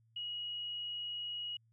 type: tone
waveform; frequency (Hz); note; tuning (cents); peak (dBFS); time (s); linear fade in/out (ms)
sine; 2900; F#7; -35; -38; 0.16-1.57; 5
effects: added 113 Hz sine -67 dBFS peak until 1.72 s